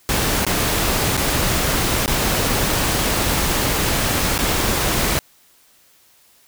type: noise with dropouts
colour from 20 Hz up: pink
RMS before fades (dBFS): -19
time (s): 0.09-5.19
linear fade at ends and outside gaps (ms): 0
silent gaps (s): 0.45-0.466 / 1.169-1.176 / 2.06-2.078 / 4.379-4.389
effects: white hiss -54 dBFS RMS until 6.47 s